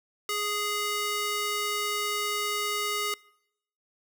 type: tone with high-pass filter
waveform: square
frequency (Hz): 415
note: G#4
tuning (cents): -1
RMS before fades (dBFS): -30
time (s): 0.29-3.14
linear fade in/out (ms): 2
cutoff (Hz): 1000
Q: 0.57
effects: noise-tail reverb RT60 0.8 s tail -24 dB re dry